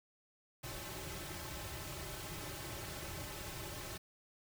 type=noise with comb filter; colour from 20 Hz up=pink; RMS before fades=-45 dBFS; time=0.63-3.98 s; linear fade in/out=10 ms; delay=4.2 ms; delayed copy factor=-0.9; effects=none